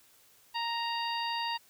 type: harmonic tone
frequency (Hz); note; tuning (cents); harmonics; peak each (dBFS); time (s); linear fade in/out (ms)
932.3; A#5; 0; 1 / 2 / 3 / 4 / 5; -33 / -40 / -38 / -42 / -40; 0.54-1.58; 20
effects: white hiss -62 dBFS RMS until 1.69 s